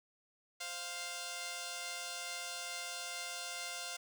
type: tone pair together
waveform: 5% pulse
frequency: 523.3 / 698.5 Hz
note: C5 / F5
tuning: 0 / 0 cents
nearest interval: perfect fourth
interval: 500 cents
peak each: -36 / -30 dBFS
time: 0.6-3.97 s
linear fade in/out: 10 ms
effects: none